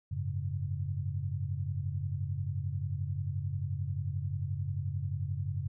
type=chord; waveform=sine; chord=F# suspended second; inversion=none; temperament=equal; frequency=92.5 / 103.83 / 138.59 Hz; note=F#2 / G#2 / C#3; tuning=0 / 0 / 0 cents; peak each=-35 / -37 / -36 dBFS; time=0.11-5.68 s; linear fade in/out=10 ms; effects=none